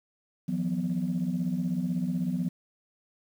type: chord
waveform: sine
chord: E suspended second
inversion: none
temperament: equal with one note detuned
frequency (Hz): 164.81 / 180.88 / 246.9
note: E3 / F#3 / B3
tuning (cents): 0 / -39 / 0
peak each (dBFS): -32 / -28 / -31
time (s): 0.48-2.49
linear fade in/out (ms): 10
effects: tanh soft clip ceiling -20 dBFS + 9-bit